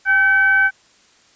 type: tone with frequency modulation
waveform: sine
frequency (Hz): 1537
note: G6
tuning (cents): -35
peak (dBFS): -11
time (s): 0.05-0.71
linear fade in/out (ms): 50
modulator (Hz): 739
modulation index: 0.42
effects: white hiss -53 dBFS RMS until 1.35 s + resampled to 16000 Hz